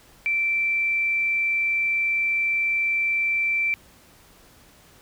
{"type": "tone", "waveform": "sine", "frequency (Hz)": 2340, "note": "D7", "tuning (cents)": -7, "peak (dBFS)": -20, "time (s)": [0.26, 3.74], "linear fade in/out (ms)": 0, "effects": ["pink hiss -53 dBFS RMS until 5.01 s"]}